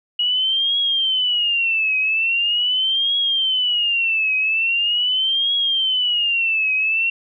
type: tone with vibrato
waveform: sine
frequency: 2897 Hz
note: F#7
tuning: 37 cents flat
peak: -16 dBFS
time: 0.19-7.1 s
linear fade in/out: 5 ms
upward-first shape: triangle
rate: 0.42 Hz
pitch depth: 240 cents each way
effects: none